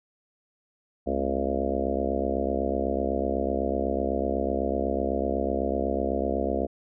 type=harmonic tone with a mistuned harmonic; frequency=68 Hz; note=C#2; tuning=33 cents flat; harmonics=1 / 3 / 4 / 5 / 6 / 7 / 8 / 9 / 10; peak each=-33 / -33 / -33 / -33 / -33 / -33 / -33 / -33 / -33 dBFS; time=1.06-6.67 s; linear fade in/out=20 ms; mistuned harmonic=3; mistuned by=+82 cents; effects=none